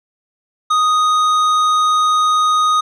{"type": "tone with tanh clipping", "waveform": "triangle", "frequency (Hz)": 1244.5, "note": "D#6", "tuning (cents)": 0, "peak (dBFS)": -13, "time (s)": [0.7, 2.81], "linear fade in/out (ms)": 10, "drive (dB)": 15, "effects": []}